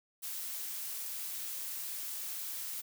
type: noise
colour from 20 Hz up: blue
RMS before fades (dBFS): -40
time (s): 0.22-2.82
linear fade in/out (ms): 20
effects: none